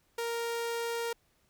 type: tone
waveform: sawtooth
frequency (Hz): 466.2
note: A#4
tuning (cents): 0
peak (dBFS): -28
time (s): 0.18-1.13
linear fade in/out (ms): 5
effects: pink hiss -71 dBFS RMS until 1.49 s